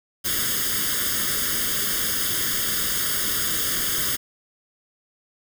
white noise with comb filter, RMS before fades -24 dBFS, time 0.24-4.17 s, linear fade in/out 20 ms, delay 0.6 ms, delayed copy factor +0.95, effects none

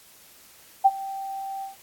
sine tone with ADSR envelope, 780 Hz, G5, 9 cents flat, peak -10 dBFS, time 0.84-1.76 s, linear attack 19 ms, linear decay 39 ms, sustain -20 dB, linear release 140 ms, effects white hiss -52 dBFS RMS until 1.82 s + AAC 64 kbps

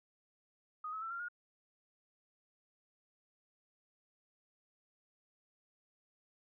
sine tone with pitch steps, 1244.5 / 1289.1 / 1335.4 / 1383.3 / 1432.9 Hz, D#6 / E6 / E6 / F6 / F6, 0 / -39 / +22 / -17 / +44 cents, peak -39 dBFS, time 0.84-1.285 s, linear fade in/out 5 ms, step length 89 ms, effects none

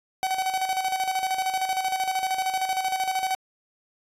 45% pulse tone with tremolo, 757 Hz, F#5, 39 cents sharp, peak -22 dBFS, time 0.23-3.35 s, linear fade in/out 0 ms, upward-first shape square, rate 13 Hz, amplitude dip 55%, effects resampled to 32000 Hz

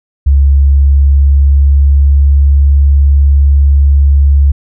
sine tone with pitch glide, 69.4 to 70.21 Hz, C#2 to C#2, +3 to +23 cents, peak -3 dBFS, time 0.26-4.52 s, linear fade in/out 10 ms, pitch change +20 cents, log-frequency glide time 0.37-2.58 s, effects none

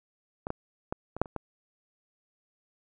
clicks, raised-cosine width 1 ms, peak -19 / -17 / -17 / -24 / -8 / -30 / -19 dBFS, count 7, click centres 0.469 / 0.504 / 0.925 / 1.166 / 1.216 / 1.258 / 1.363 s, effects none

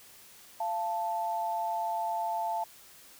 sine tone pair together, 687.7 / 880 Hz, F5 / A5, -27 / 0 cents, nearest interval major third, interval 427 cents, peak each -33 / -31 dBFS, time 0.6-2.64 s, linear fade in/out 5 ms, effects white hiss -54 dBFS RMS until 3.19 s

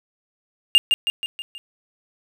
triangle tone with echo, 2812 Hz, F7, 11 cents sharp, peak -7 dBFS, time 0.75-0.78 s, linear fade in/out 0 ms, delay 160 ms, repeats 5, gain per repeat -5 dB, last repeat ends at 1.58 s, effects none

